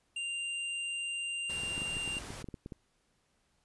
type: tone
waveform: square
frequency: 2787 Hz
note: F7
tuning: 4 cents flat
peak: -35 dBFS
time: 0.16-2.19 s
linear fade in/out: 5 ms
type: noise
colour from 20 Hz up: pink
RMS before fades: -45 dBFS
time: 1.49-2.43 s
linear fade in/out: 10 ms
type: clicks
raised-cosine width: 3 ms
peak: -29 dBFS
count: 12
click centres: 1.635 / 1.779 / 1.819 / 1.968 / 2.077 / 2.168 / 2.305 / 2.443 / 2.487 / 2.542 / 2.661 / 2.722 s
effects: pink hiss -74 dBFS RMS until 3.64 s + resampled to 24000 Hz